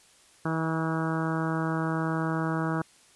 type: harmonic tone with a mistuned harmonic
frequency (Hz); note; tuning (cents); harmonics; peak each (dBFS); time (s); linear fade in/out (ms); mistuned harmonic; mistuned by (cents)
161.2; E3; -38; 1 / 2 / 3 / 4 / 5 / 6 / 7 / 8 / 9 / 10; -29 / -31 / -38 / -38 / -39 / -39 / -38 / -38 / -38 / -43; 0.45-2.82; 5; 5; +16
effects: white hiss -58 dBFS RMS until 3.15 s + resampled to 24000 Hz